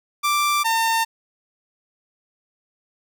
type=tone pair in turn; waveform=sawtooth; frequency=1176 / 906 Hz; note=D6 / A#5; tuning=+2 / -50 cents; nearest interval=perfect fourth; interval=452 cents; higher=first; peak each=-14 dBFS; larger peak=neither; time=0.23-0.64 / 0.64-1.05 s; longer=neither; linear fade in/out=20 ms; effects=none